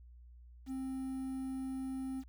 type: tone with quantisation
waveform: triangle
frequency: 263.7 Hz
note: C4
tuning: 14 cents sharp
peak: -35 dBFS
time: 0.66-2.24 s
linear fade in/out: 50 ms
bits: 10
effects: added 60 Hz sine -53 dBFS peak until 2.28 s